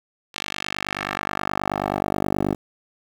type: tone with band-pass filter sweep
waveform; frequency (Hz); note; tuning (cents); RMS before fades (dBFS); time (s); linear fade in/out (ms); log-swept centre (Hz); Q
10% pulse; 49.4; G1; +14; -26; 0.34-2.55; 10; 3600 to 380; 1.3
effects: 7-bit